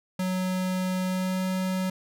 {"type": "tone with pitch glide", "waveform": "square", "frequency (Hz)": [185, 186.5], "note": ["F#3", "F#3"], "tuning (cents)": [0, 14], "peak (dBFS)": -26, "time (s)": [0.19, 1.9], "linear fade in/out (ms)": 5, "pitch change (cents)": 14, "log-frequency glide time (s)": [1.06, 1.45], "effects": []}